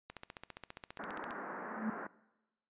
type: click train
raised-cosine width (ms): 0.3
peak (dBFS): -29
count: 19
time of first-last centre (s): 0.1-1.308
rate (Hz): 14.9
type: band-pass noise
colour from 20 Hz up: white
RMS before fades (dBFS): -44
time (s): 0.99-2.07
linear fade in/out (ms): 5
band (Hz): 170 to 1700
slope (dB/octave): 48
type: tone with exponential growth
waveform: sine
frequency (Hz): 218.6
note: A3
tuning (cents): -11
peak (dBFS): -30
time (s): 1.63-1.9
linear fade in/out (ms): 5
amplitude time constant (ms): 58
effects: noise-tail reverb RT60 1.0 s tail -20 dB re dry + resampled to 8000 Hz